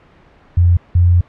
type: tone pair in turn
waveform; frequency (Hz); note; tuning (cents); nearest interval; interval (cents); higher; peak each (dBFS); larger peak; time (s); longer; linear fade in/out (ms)
sine; 87.31 / 87.75; F2 / F2; 0 / +9; unison; 9; second; -7; neither; 0.57-0.77 / 0.95-1.21; second; 5
effects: pink hiss -47 dBFS RMS until 1.28 s + low-pass 2000 Hz 12 dB/octave